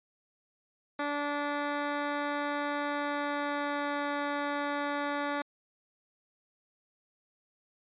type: tone with pitch glide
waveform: 10% pulse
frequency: 290 to 288.2 Hz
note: D4 to D4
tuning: -22 to -33 cents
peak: -22 dBFS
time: 0.99-5.42 s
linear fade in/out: 5 ms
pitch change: -11 cents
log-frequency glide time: 2.85-4.1 s
effects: resampled to 8000 Hz